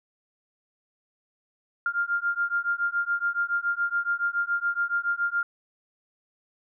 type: beating tone pair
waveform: sine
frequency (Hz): 1396.9 / 1404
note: F6 / F6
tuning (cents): 0 / +9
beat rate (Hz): 7.1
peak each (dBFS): -27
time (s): 1.86-5.43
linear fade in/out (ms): 2
effects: none